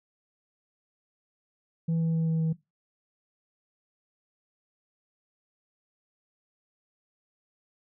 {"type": "tone with pitch steps", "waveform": "sine", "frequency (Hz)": [164.5, 163.55, 162.61, 161.67, 160.74], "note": ["E3", "E3", "E3", "E3", "E3"], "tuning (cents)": [-3, -13, -23, -33, -43], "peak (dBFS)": -21, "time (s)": [1.88, 2.53], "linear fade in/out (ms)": 10, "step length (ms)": 130, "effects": ["noise-tail reverb RT60 0.2 s tail -19 dB re dry", "tanh soft clip ceiling -23 dBFS"]}